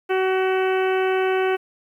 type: harmonic tone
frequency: 376.8 Hz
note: F#4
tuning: 32 cents sharp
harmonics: 1 / 2 / 3 / 4 / 5 / 6 / 7 / 8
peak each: -19 / -26 / -32 / -29 / -35 / -35 / -34 / -38 dBFS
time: 0.09-1.57 s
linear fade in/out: 20 ms
effects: 9-bit